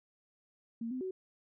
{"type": "tone with pitch steps", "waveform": "sine", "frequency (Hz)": [230.1, 256.4, 374.8], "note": ["A#3", "C4", "F#4"], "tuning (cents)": [-22, -35, 22], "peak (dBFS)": -35, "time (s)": [0.81, 1.11], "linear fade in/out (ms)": 5, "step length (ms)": 100, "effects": []}